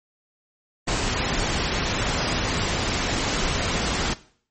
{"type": "tone in noise", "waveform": "sine", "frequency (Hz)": 4978, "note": "D#8", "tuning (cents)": 0, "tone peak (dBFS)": -34, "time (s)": [2.17, 2.38], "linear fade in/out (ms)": 10, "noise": "pink", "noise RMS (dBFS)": -24, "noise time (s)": [0.87, 4.14], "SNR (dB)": -13, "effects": ["noise-tail reverb RT60 0.5 s tail -17 dB re dry", "MP3 32 kbps"]}